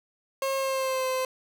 30% pulse tone with pitch glide, 539 to 517.6 Hz, C#5 to C5, -49 to -19 cents, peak -23 dBFS, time 0.42-1.25 s, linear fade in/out 2 ms, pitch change -70 cents, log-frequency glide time 0.57-1.07 s, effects none

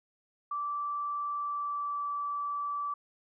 sine tone with pitch glide, 1165 to 1157.6 Hz, D6 to D6, -14 to -25 cents, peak -31 dBFS, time 0.51-2.94 s, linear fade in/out 5 ms, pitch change -11 cents, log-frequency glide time 1.35-2.09 s, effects none

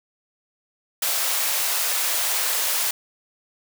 white high-pass noise, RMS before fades -23 dBFS, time 1.02-2.91 s, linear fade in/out 5 ms, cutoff 510 Hz, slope 24 dB/octave, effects none

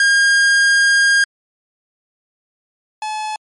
45% pulse tone pair in turn, 1617 / 858.7 Hz, G#6 / A5, -47 / -42 cents, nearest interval major seventh, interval 1095 cents, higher first, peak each -10 / -21 dBFS, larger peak first, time 0-1.24 / 3.02-3.36 s, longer first, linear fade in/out 2 ms, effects low-pass 10000 Hz 12 dB/octave + MP3 48 kbps

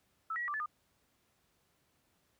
sine tone with pitch steps, 1312 / 1913 / 1928 / 1174 / 1736 / 1216 Hz, E6 / A#6 / B6 / D6 / A6 / D#6, -9 / +44 / -42 / -1 / -24 / -40 cents, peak -34 dBFS, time 0.3-0.66 s, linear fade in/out 5 ms, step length 60 ms, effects pink hiss -74 dBFS RMS until 2.39 s + high-pass 60 Hz 12 dB/octave

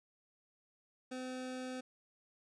25% pulse tone, 255.9 Hz, C4, 38 cents flat, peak -37 dBFS, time 1.11-1.81 s, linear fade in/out 10 ms, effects resampled to 22050 Hz

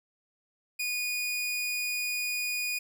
sawtooth tone, 2460 Hz, D#7, 20 cents flat, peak -26 dBFS, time 0.79-2.79 s, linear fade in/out 10 ms, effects none

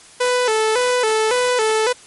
sawtooth tone with vibrato, 466.2 Hz, A#4, in tune, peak -11 dBFS, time 0.2-1.93 s, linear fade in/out 10 ms, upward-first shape square, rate 1.8 Hz, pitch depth 110 cents each way, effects white hiss -44 dBFS RMS until 2.06 s + MP3 48 kbps

